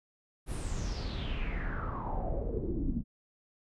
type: noise with low-pass filter sweep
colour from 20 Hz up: brown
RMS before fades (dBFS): -34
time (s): 0.46-3.04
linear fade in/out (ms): 50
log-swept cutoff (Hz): 11000 to 210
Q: 6.1
effects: none